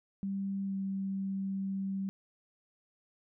sine tone with pitch glide, 196 to 193.97 Hz, G3 to G3, 0 to -18 cents, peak -32 dBFS, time 0.23-2.09 s, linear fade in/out 0 ms, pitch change -18 cents, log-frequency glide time 0.65-0.74 s, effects none

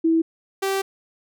sine / sawtooth tone pair in turn, 326.4 / 388.7 Hz, E4 / G4, -17 / -15 cents, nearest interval minor third, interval 302 cents, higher second, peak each -15 / -17 dBFS, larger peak first, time 0.04-0.22 / 0.62-0.82 s, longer second, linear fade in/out 10 ms, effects none

